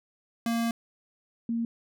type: tone pair in turn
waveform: square / sine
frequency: 231.4 / 231.4 Hz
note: A#3 / A#3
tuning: -13 / -13 cents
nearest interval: unison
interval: 0 cents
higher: neither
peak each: -26 dBFS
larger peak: neither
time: 0.46-0.71 / 1.49-1.65 s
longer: first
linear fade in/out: 2 ms
effects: none